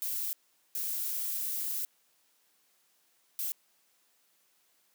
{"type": "noise bursts at uneven times", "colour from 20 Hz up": "violet", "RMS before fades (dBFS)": -34, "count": 3, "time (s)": [[0.02, 0.33], [0.75, 1.85], [3.39, 3.52]], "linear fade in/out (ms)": 0, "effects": ["white hiss -70 dBFS RMS until 4.94 s", "high-pass 200 Hz 12 dB/octave"]}